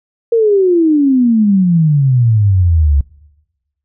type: exponential sweep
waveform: sine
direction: down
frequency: 471.6 to 68.2 Hz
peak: -7 dBFS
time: 0.32-3.01 s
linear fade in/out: 5 ms
effects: noise-tail reverb RT60 1.0 s tail -23 dB re dry